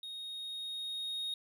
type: tone with level ramp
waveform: triangle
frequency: 3731 Hz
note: A#7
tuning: 1 cent sharp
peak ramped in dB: -40 to -33 dBFS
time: 0.03-1.34 s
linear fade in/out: 2 ms
effects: none